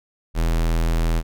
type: tone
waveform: square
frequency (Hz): 41.2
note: E1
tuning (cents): 0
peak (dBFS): -18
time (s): 0.34-1.23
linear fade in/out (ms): 50
effects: none